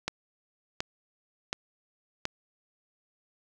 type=click train; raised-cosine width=0.2 ms; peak=-12 dBFS; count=4; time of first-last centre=0.08-2.254 s; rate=1.38 Hz; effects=none